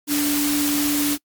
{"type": "tone in noise", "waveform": "sine", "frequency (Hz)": 290.9, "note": "D4", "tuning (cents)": -16, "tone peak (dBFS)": -19, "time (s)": [0.07, 1.18], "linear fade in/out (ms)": 50, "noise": "white", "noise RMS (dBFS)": -24, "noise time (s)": [0.07, 1.18], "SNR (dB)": 2, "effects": ["noise-tail reverb RT60 0.1 s tail -24 dB re dry", "MP3 96 kbps"]}